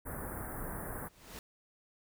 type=band-stop noise; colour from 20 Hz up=pink; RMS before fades=-41 dBFS; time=0.05-1.09 s; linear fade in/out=20 ms; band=1800 to 9500 Hz; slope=48 dB/octave
type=noise with exponential growth; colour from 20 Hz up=pink; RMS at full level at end=-44 dBFS; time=0.88-1.39 s; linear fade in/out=1 ms; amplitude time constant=110 ms
effects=none